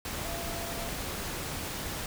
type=tone in noise; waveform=sine; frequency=678 Hz; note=E5; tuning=49 cents sharp; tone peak=-40 dBFS; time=0.25-0.89 s; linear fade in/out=2 ms; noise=pink; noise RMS=-36 dBFS; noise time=0.05-2.06 s; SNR=-7 dB; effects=none